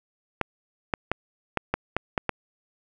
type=clicks; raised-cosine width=0.5 ms; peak=-8 dBFS; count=8; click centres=0.413 / 0.938 / 1.116 / 1.573 / 1.74 / 1.966 / 2.178 / 2.293 s; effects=none